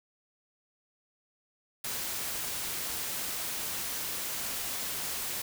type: noise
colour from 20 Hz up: white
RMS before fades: -35 dBFS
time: 1.84-5.42 s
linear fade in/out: 5 ms
effects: none

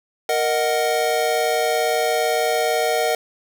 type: chord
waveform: square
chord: D# minor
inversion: second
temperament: equal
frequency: 466.2 / 622.3 / 740 Hz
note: A#4 / D#5 / F#5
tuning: 0 / 0 / 0 cents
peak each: -23 dBFS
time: 0.29-3.15 s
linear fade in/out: 2 ms
effects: none

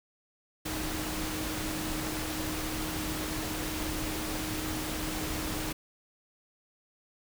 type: tone in noise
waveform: sine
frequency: 311.1 Hz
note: D#4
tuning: in tune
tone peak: -37 dBFS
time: 0.65-5.73 s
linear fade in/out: 10 ms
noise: pink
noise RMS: -35 dBFS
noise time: 0.65-5.73 s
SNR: -5 dB
effects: none

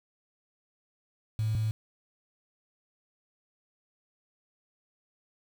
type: tone pair in turn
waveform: triangle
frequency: 109.3 / 109.3 Hz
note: A2 / A2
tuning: -11 / -11 cents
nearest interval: unison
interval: 0 cents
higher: neither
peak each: -22 dBFS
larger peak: neither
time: 1.39-1.55 / 1.55-1.71 s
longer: neither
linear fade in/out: 0 ms
effects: tanh soft clip ceiling -24 dBFS + 8-bit

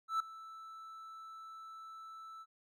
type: tone with ADSR envelope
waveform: triangle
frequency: 1318.5 Hz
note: E6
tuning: in tune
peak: -27 dBFS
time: 0.08-2.46 s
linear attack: 120 ms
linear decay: 4 ms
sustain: -19 dB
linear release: 46 ms
effects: none

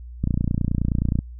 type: click train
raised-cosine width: 5 ms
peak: -9 dBFS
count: 29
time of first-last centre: 0.24-1.189 s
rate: 29.5 Hz
effects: added 60 Hz sine -35 dBFS peak until 1.39 s

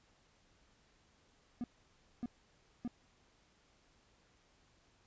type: tone bursts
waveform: triangle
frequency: 241.7 Hz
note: B3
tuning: 37 cents flat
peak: -34 dBFS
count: 3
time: 1.61-2.877 s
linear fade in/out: 0 ms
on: 29 ms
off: 590 ms
effects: pink hiss -70 dBFS RMS until 5.06 s + resampled to 16000 Hz

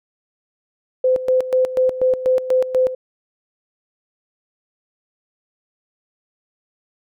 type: tone with tremolo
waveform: sine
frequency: 513 Hz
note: C5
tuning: 34 cents flat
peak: -12 dBFS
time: 1.04-2.95 s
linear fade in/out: 5 ms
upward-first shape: square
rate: 4.1 Hz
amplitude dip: 75%
effects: none

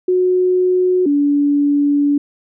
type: tone pair in turn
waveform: sine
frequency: 365.7 / 287.6 Hz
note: F#4 / D4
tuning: -20 / -36 cents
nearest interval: major third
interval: 416 cents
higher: first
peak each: -11 dBFS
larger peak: neither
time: 0.08-1.06 / 1.06-2.18 s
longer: second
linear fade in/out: 5 ms
effects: none

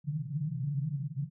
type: band-pass noise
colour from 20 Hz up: white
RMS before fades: -34 dBFS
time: 0.04-1.3 s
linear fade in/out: 50 ms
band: 130 to 160 Hz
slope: 96 dB/octave
effects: none

